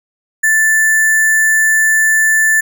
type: tone with sample-and-hold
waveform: sine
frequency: 1760 Hz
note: A6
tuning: in tune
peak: -8 dBFS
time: 0.43-2.61 s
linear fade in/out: 10 ms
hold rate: 8820 Hz
effects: none